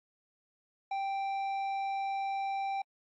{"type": "tone with tanh clipping", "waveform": "sine", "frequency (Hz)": 784, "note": "G5", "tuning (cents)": 0, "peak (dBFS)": -33, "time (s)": [0.91, 2.82], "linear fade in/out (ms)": 5, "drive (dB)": 9, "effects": ["AAC 64 kbps"]}